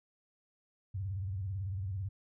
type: tone with vibrato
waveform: sine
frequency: 95.9 Hz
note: G2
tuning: 37 cents flat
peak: -34 dBFS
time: 0.94-2.09 s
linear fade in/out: 10 ms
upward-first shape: square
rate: 18 Hz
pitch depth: 120 cents each way
effects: none